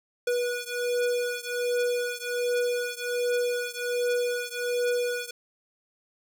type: beating tone pair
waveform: square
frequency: 486.4 / 487.7 Hz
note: B4 / B4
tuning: -26 / -22 cents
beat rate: 1.3 Hz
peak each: -29 / -30 dBFS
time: 0.27-5.31 s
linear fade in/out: 5 ms
effects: none